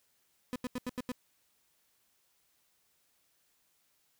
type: tone bursts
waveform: 35% pulse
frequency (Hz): 250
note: B3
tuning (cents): +21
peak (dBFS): -32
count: 6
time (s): 0.53-1.118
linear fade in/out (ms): 0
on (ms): 28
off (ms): 84
effects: white hiss -73 dBFS RMS until 4.19 s